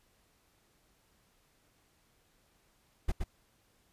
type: noise with echo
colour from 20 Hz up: brown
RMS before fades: -27 dBFS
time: 3.08-3.12 s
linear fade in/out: 10 ms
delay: 120 ms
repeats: 1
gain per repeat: -4 dB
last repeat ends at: 3.24 s
effects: pink hiss -70 dBFS RMS until 3.92 s + resampled to 32000 Hz